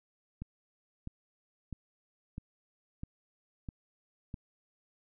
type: click train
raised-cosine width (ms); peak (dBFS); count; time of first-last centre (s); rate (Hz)
5; -27; 7; 0.42-4.342; 1.53
effects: none